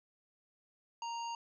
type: harmonic tone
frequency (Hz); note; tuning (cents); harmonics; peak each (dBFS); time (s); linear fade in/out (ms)
932.3; A#5; 0; 1 / 3 / 5 / 7; -38 / -48 / -52 / -53; 1.02-1.35; 2
effects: none